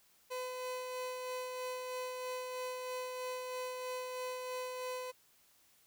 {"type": "tone with tremolo", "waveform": "30% pulse", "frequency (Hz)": 506, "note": "B4", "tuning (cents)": 42, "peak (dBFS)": -35, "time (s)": [0.3, 5.12], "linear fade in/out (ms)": 20, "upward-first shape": "sine", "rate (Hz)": 3.1, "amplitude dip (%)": 30, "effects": ["white hiss -68 dBFS RMS until 5.86 s"]}